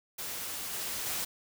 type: noise with level steps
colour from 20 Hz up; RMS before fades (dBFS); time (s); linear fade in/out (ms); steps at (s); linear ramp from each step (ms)
white; -38 / -36 / -34; 0.18-1.25; 10; 0.73 / 1.06; 5
effects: none